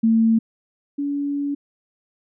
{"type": "tone pair in turn", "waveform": "sine", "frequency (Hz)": [225.2, 284.8], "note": ["A3", "C#4"], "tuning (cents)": [40, 47], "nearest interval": "major third", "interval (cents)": 407, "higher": "second", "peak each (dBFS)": [-13, -21], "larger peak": "first", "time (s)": [[0.03, 0.39], [0.98, 1.55]], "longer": "second", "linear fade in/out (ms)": 10, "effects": []}